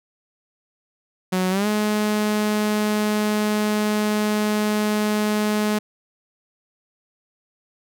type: tone with pitch glide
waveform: sawtooth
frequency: 185 to 211.3 Hz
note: F#3 to G#3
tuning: 0 to +30 cents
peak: -15 dBFS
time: 1.32-5.79 s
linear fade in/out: 10 ms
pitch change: +230 cents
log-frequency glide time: 1.5-1.67 s
effects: none